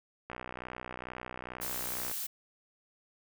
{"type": "click train", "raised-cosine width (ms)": 0.5, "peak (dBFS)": -25, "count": 114, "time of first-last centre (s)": [0.3, 2.114], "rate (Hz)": 62.3}
{"type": "noise", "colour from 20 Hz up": "blue", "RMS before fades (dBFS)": -37, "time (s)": [1.61, 2.27], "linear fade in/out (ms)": 10}
{"effects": []}